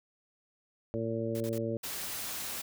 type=harmonic tone; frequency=113.7 Hz; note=A#2; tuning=43 cents flat; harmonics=1 / 2 / 3 / 4 / 5; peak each=-37 / -37 / -37 / -37 / -37 dBFS; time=0.94-1.77 s; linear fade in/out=0 ms
type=noise bursts; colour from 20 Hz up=white; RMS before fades=-46 dBFS; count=3; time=1.35-1.58 s; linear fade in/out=0 ms; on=52 ms; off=37 ms
type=noise; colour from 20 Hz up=white; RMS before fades=-38 dBFS; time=1.83-2.62 s; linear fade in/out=10 ms
effects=none